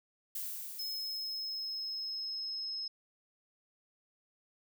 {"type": "noise with exponential decay", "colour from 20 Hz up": "violet", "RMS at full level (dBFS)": -38, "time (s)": [0.35, 2.65], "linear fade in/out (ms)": 5, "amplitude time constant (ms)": 500}
{"type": "tone", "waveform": "sine", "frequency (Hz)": 5170, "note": "E8", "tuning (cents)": -34, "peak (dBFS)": -36, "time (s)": [0.79, 2.88], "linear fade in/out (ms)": 5}
{"effects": []}